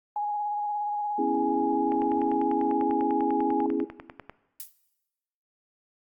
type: tone with vibrato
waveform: sine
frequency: 830.6 Hz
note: G#5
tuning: in tune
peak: -26 dBFS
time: 0.16-3.66 s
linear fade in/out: 2 ms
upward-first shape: square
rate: 17 Hz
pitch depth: 15 cents each way
type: chord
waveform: sine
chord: C# minor seventh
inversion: third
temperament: equal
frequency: 246.9 / 277.2 / 329.6 / 415.3 Hz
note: B3 / C#4 / E4 / G#4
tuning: 0 / 0 / 0 / 0 cents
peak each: -33 / -29 / -29 / -30 dBFS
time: 1.18-3.85 s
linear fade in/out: 10 ms
type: click train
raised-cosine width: 0.5 ms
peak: -24 dBFS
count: 25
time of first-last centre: 1.92-4.296 s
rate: 10.1 Hz
type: noise with exponential decay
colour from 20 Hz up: violet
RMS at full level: -32 dBFS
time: 4.6-4.74 s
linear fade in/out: 1 ms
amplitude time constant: 29 ms
effects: noise-tail reverb RT60 1.0 s tail -17 dB re dry + Opus 24 kbps